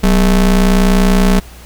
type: ring-modulated tone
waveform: square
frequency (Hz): 110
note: A2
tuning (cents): 0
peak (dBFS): -5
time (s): 0.03-1.4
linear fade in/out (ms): 10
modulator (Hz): 79.9
effects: added 60 Hz sine -34 dBFS peak until 1.65 s + pink hiss -39 dBFS RMS until 1.65 s